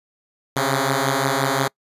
5% pulse beating tone pair, 133.1 / 138.8 Hz, C3 / C#3, +30 / +3 cents, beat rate 5.7 Hz, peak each -10 dBFS, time 0.56-1.68 s, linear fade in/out 5 ms, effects noise-tail reverb RT60 0.1 s tail -26 dB re dry + resampled to 32000 Hz

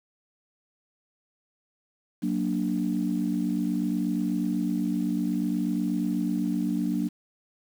sine chord, Gb augmented, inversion none, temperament equal, 185 / 233.1 / 293.7 Hz, Gb3 / Bb3 / D4, 0 / 0 / 0 cents, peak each -28 dBFS, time 2.22-7.09 s, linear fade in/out 20 ms, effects tanh soft clip ceiling -15 dBFS + 8-bit

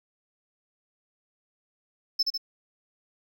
triangle tone with echo, 5260 Hz, E8, 5 cents flat, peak -18 dBFS, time 2.19-2.23 s, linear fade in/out 10 ms, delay 74 ms, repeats 2, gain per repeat -4 dB, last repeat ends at 2.378 s, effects tanh soft clip ceiling -15 dBFS

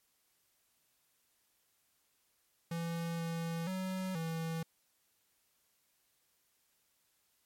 square tone with pitch steps, 167.6 / 166.4 / 187.4 / 163.5 Hz, E3 / E3 / F#3 / E3, +29 / +17 / +22 / -14 cents, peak -36 dBFS, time 2.71-4.63 s, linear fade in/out 5 ms, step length 480 ms, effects white hiss -75 dBFS RMS until 7.45 s + MP3 64 kbps

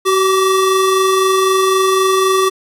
square tone pair together, 379.4 / 1162.1 Hz, F#4 / D6, +43 / -19 cents, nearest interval octave + perfect fifth, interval 1938 cents, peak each -13 / -16 dBFS, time 0.05-2.5 s, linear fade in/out 20 ms, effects resampled to 32000 Hz

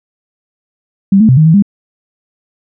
sine tone with pitch steps, 195.8 / 219.6 / 128.6 / 156.2 / 161 / 201.8 Hz, G3 / A3 / C3 / D#3 / E3 / G#3, -2 / -3 / -30 / +7 / -41 / -49 cents, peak -3 dBFS, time 1.12-1.624 s, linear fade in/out 5 ms, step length 84 ms, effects none

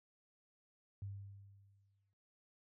sine tone with exponential decay, 99.3 Hz, G2, 23 cents sharp, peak -40 dBFS, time 1.02-2.13 s, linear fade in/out 0 ms, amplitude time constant 240 ms, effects high-pass 60 Hz 12 dB/octave

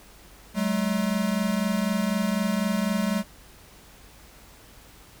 square tone pair together, 190 / 214 Hz, F#3 / A3, +46 / -48 cents, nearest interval major second, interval 206 cents, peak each -27 / -26 dBFS, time 0.54-3.24 s, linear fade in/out 50 ms, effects added 50 Hz sine -55 dBFS peak until 5.2 s + pink hiss -51 dBFS RMS until 5.2 s

